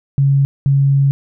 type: tone pair in turn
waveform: sine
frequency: 138.5 / 138.5 Hz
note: C#3 / C#3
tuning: -1 / -1 cents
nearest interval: unison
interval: 0 cents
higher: neither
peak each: -9 dBFS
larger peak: neither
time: 0.18-0.45 / 0.66-1.11 s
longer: second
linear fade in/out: 0 ms
effects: none